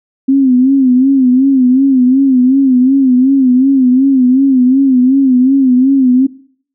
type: tone with vibrato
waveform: sine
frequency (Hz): 261.6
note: C4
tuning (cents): 0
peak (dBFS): -5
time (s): 0.28-6.27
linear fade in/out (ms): 10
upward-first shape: sine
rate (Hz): 2.7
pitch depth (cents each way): 90
effects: noise-tail reverb RT60 0.5 s tail -18 dB re dry